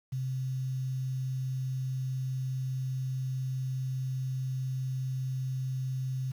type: tone with quantisation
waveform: sine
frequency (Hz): 130.4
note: C3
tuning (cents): -5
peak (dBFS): -30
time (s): 0.12-6.32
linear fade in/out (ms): 10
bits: 9
effects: none

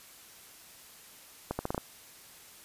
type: accelerating click train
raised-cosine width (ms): 1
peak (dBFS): -17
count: 6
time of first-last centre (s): 1.51-1.779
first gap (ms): 80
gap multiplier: 0.8
effects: white hiss -53 dBFS RMS until 2.64 s + resampled to 32000 Hz

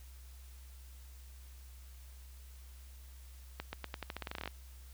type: accelerating click train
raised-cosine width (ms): 0.3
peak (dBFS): -23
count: 16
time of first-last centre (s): 3.6-4.476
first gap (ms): 130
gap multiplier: 0.87
effects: added 64 Hz sine -50 dBFS peak until 4.93 s + white hiss -62 dBFS RMS until 4.93 s

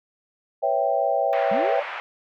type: chord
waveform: sine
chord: C# half-diminished seventh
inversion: third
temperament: equal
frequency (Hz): 493.9 / 554.4 / 659.3 / 784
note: B4 / C#5 / E5 / G5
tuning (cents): 0 / 0 / 0 / 0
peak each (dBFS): -29 / -24 / -24 / -24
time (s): 0.62-1.81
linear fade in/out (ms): 20
type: band-pass noise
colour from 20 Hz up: white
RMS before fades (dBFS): -33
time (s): 1.33-2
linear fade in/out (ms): 0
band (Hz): 640 to 2200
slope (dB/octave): 24
type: linear sweep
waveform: sine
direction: up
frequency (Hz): 182.9 to 604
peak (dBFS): -28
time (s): 1.51-1.83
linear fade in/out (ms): 5
effects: none

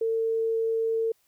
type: tone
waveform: sine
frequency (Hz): 450.9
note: A4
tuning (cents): +42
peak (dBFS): -23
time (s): 0.01-1.12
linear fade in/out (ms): 5
effects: white hiss -68 dBFS RMS until 1.27 s

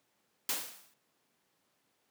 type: noise with exponential decay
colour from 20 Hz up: white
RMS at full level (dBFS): -30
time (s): 0.49-0.94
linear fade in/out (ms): 2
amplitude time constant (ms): 97
effects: pink hiss -75 dBFS RMS until 2.1 s + high-pass 200 Hz 12 dB/octave

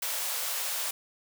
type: high-pass noise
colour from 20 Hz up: white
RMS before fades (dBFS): -32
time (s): 0.02-0.91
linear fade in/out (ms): 5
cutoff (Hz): 480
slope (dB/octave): 48
effects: none

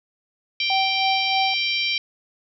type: harmonic tone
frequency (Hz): 784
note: G5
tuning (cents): 0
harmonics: 3 / 4 / 5 / 6 / 7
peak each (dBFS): -24 / -26 / -28 / -30 / -31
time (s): 0.6-1.98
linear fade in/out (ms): 2
type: tone with tremolo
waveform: sine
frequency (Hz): 771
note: G5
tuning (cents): -29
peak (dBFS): -19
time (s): 0.7-1.54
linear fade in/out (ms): 2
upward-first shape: sine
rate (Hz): 3.2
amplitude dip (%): 65
effects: none

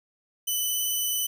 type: tone with vibrato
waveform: 5% pulse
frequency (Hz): 3000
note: F#7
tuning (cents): +23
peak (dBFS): -17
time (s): 0.47-1.27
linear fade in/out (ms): 10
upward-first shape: sine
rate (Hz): 18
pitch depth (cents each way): 13
effects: 9-bit

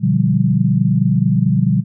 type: chord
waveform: sine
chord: G dominant seventh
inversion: first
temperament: just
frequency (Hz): 122.5 / 147 / 176.4 / 196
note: B2 / D3 / F3 / G3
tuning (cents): -14 / +2 / +18 / 0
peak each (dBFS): -17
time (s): 0-1.84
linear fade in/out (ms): 50
effects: none

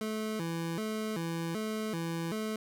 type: tone with vibrato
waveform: 25% pulse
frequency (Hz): 190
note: F#3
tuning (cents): +46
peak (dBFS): -29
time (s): 0.01-2.56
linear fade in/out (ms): 2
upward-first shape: square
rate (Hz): 1.3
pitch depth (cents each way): 230
effects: none

